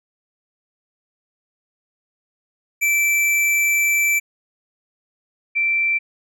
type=tone pair in turn; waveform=square / sine; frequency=2330 / 2343 Hz; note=D7 / D7; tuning=-14 / -5 cents; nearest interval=unison; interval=9 cents; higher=second; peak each=-16 dBFS; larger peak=neither; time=2.81-4.2 / 5.55-5.99 s; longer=first; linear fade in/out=20 ms; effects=none